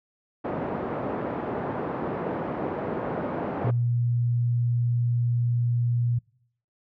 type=band-pass noise; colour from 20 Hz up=white; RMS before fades=-30 dBFS; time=0.44-3.71 s; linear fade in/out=10 ms; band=130 to 640 Hz; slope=12 dB/octave
type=tone; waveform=sine; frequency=119.8 Hz; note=A#2; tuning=48 cents sharp; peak=-21 dBFS; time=3.64-6.19 s; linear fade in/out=10 ms
effects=noise-tail reverb RT60 0.7 s tail -26 dB re dry + low-pass 2000 Hz 12 dB/octave

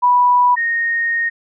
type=tone pair in turn; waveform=sine; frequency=983 / 1855.7 Hz; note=B5 / A#6; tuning=-8 / -8 cents; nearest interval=major seventh; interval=1100 cents; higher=second; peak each=-9 / -15 dBFS; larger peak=first; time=0.02-0.56 / 0.56-1.3 s; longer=second; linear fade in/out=20 ms; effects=none

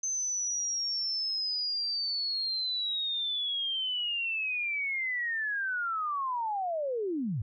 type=linear sweep; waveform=sine; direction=down; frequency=6230 to 91.7 Hz; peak=-29 dBFS; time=0.03-7.42 s; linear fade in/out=5 ms; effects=none

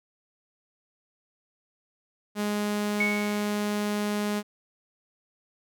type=tone; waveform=sawtooth; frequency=207.7 Hz; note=G#3; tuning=in tune; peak=-22 dBFS; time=2.35-4.43 s; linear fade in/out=50 ms
type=tone with exponential decay; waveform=sine; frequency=2217 Hz; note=C#7; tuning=in tune; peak=-21 dBFS; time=3-3.65 s; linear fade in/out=5 ms; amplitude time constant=140 ms
effects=none

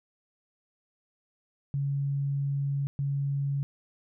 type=tone bursts at uneven times; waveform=sine; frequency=140 Hz; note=C#3; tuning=18 cents sharp; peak=-26 dBFS; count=2; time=1.74-2.87 / 2.99-3.63 s; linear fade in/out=0 ms; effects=none

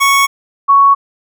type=tone pair in turn; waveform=25% pulse / sine; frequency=1108.7 / 1113.2 Hz; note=C#6 / C#6; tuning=0 / +7 cents; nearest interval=unison; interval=7 cents; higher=second; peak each=-4 dBFS; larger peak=neither; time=0-0.27 / 0.68-0.95 s; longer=neither; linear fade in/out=20 ms; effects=none

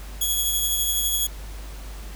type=tone with tremolo; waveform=5% pulse; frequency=3345 Hz; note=G#7; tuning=12 cents sharp; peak=-12 dBFS; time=0.21-1.27 s; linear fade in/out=5 ms; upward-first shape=triangle; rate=12 Hz; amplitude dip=35%; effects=added 50 Hz sine -34 dBFS peak until 2.15 s + pink hiss -44 dBFS RMS until 2.15 s

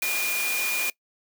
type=tone in noise; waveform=sine; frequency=2428 Hz; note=D#7; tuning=43 cents flat; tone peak=-26 dBFS; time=0.02-0.9 s; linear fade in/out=2 ms; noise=white; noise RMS=-29 dBFS; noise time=0.02-0.9 s; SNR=0 dB; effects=noise-tail reverb RT60 0.1 s tail -22 dB re dry + high-pass 300 Hz 12 dB/octave

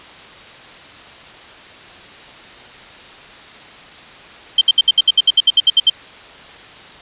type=tone bursts; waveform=sine; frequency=3136 Hz; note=G7; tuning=in tune; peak=-6 dBFS; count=14; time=4.58-5.899 s; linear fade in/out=5 ms; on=32 ms; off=67 ms; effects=white hiss -38 dBFS RMS until 7.01 s + resampled to 8000 Hz

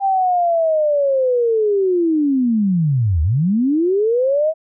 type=linear two-way sweep; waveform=sine; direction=down then up; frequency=793 to 72.6 to 649 Hz; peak=-13 dBFS; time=0-4.54 s; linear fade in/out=50 ms; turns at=3.22 s; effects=none

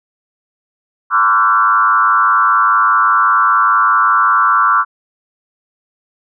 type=tone with frequency modulation; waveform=sine; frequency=1244.5 Hz; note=D#6; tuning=in tune; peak=-8 dBFS; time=1.1-4.85 s; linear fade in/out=50 ms; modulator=105 Hz; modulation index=2; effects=none

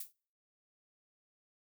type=noise with exponential decay; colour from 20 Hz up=violet; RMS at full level=-37 dBFS; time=0-0.13 s; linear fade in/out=5 ms; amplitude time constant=28 ms; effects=noise-tail reverb RT60 0.5 s tail -26 dB re dry

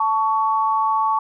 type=tone pair together; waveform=sine; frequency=880 / 1121.4 Hz; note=A5 / C#6; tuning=0 / +20 cents; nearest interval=major third; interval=420 cents; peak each=-19 dBFS; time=0-1.19 s; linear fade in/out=5 ms; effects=none

